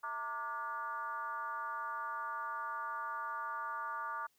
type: tone with frequency modulation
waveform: sine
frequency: 1174.7 Hz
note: D6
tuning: in tune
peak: -37 dBFS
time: 0.03-4.27 s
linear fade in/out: 10 ms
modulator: 262 Hz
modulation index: 1.1
effects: white hiss -75 dBFS RMS until 4.38 s